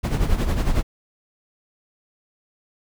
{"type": "noise with tremolo", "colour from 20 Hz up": "brown", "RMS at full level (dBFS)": -17, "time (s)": [0.03, 0.83], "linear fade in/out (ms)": 20, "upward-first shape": "sine", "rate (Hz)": 11, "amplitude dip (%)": 65, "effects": []}